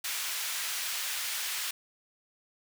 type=high-pass noise; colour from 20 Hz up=pink; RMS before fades=-34 dBFS; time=0.04-1.71 s; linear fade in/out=5 ms; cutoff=1900 Hz; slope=12 dB/octave; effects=none